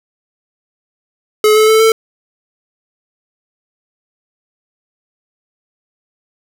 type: tone with pitch steps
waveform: square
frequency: 427.2 / 433.2 / 439.2 / 445.3 Hz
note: G#4 / A4 / A4 / A4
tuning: +49 / -27 / -3 / +21 cents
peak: -7 dBFS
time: 1.44-1.92 s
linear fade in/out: 2 ms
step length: 120 ms
effects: none